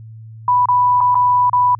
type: tone with dropouts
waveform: sine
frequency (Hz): 987.8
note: B5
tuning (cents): 0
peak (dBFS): -10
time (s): 0.48-1.75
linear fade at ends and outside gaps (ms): 2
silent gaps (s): 0.657-0.686 / 1.006-1.011 / 1.146-1.153 / 1.497-1.531
effects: added 111 Hz sine -33 dBFS peak until 1.79 s